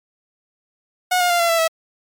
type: tone with pitch steps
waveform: sawtooth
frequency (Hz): 728 / 711.8 / 695.9 / 680.4 / 665.3 / 650.5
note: F#5 / F5 / F5 / F5 / E5 / E5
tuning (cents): -28 / +33 / -6 / -45 / +16 / -23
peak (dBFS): -11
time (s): 1.11-1.68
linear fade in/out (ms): 10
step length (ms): 95
effects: MP3 96 kbps